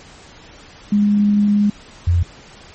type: tone pair in turn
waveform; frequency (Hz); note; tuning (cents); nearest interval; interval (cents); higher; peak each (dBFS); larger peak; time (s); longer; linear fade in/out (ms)
sine; 205.9 / 86.57; G#3 / F2; -15 / -15; octave + minor third; 1500; first; -11 / -11; neither; 0.92-1.7 / 2.07-2.23; first; 5
effects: pink hiss -42 dBFS RMS until 2.74 s + MP3 32 kbps